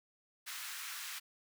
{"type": "high-pass noise", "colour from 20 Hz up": "pink", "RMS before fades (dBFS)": -44, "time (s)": [0.46, 1.2], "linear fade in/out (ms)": 20, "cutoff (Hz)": 1300, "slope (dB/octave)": 24, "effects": []}